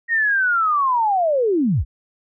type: linear sweep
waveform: sine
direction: down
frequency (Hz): 1883 to 38.89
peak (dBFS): -15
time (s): 0.08-1.85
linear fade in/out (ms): 50
effects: none